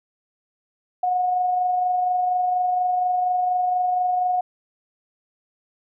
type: tone with amplitude modulation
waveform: sine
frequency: 727 Hz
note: F#5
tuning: 31 cents flat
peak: -17 dBFS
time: 1.03-4.41 s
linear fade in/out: 5 ms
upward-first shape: sine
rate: 24.2 Hz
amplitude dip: 30%
effects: none